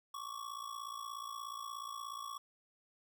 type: ring-modulated tone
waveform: square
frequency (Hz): 1123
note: C#6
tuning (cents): +22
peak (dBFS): -40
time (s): 0.14-2.38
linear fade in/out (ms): 2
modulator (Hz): 28.4
effects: none